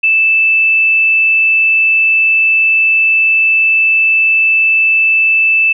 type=tone; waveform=sine; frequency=2637 Hz; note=E7; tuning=in tune; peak=-7 dBFS; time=0.03-5.73 s; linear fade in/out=10 ms; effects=none